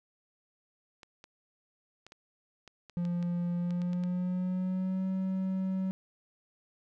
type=clicks; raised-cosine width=0.2 ms; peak=-32 dBFS; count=12; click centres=1.032 / 1.241 / 2.066 / 2.121 / 2.677 / 2.897 / 3.052 / 3.227 / 3.707 / 3.818 / 3.932 / 4.037 s
type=tone with pitch glide; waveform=triangle; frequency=174.3 to 188.98 Hz; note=F3 to F#3; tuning=-3 to +37 cents; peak=-27 dBFS; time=2.97-5.91 s; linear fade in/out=0 ms; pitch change=+140 cents; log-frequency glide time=3.57-5.06 s
effects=none